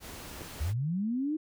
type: noise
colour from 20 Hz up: pink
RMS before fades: -44 dBFS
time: 0-0.74 s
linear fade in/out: 50 ms
type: clicks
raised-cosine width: 2 ms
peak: -31 dBFS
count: 2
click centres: 0.409 / 0.418 s
type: linear sweep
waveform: sine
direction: up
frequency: 65.8 to 319.3 Hz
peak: -28 dBFS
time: 0.6-1.37 s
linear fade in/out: 10 ms
effects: none